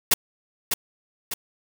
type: noise with echo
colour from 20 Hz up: white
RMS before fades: -17 dBFS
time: 0.11-0.14 s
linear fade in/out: 5 ms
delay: 600 ms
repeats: 2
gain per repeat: -6 dB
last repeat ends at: 1.34 s
effects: none